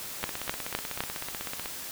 two click trains, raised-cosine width 0.3 ms, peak -18 / -11 dBFS, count 24 / 4, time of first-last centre 0.23-1.659 / 0.24-1.005 s, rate 16.1 / 3.92 Hz, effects white hiss -39 dBFS RMS until 1.91 s

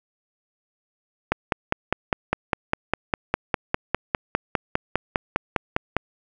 click train, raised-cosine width 0.5 ms, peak -4 dBFS, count 24, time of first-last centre 1.32-5.966 s, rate 4.95 Hz, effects none

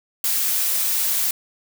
blue noise, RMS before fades -21 dBFS, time 0.24-1.31 s, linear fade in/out 2 ms, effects none

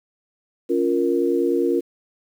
sine chord, Bb minor, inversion first, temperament just, 279.7 / 349.6 / 466.2 Hz, Db4 / F4 / Bb4, +16 / +2 / 0 cents, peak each -23 / -20 / -22 dBFS, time 0.69-1.81 s, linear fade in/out 20 ms, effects 8-bit

